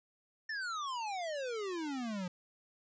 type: exponential sweep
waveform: square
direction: down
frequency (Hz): 1812 to 174.61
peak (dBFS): -37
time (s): 0.49-2.28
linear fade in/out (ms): 5
effects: resampled to 16000 Hz + 12-bit